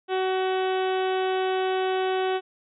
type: harmonic tone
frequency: 375.7 Hz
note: F#4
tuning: 26 cents sharp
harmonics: 1 / 2 / 3 / 4 / 5 / 6 / 7 / 8 / 9 / 10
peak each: -24 / -28 / -37 / -36 / -41 / -44 / -41 / -40 / -42 / -47 dBFS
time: 0.08-2.41 s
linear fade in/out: 50 ms
effects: none